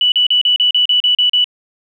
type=tone bursts; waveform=sine; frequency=2960 Hz; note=F#7; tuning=in tune; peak=-9 dBFS; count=10; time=0.01-1.443 s; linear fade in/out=2 ms; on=110 ms; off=37 ms; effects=8-bit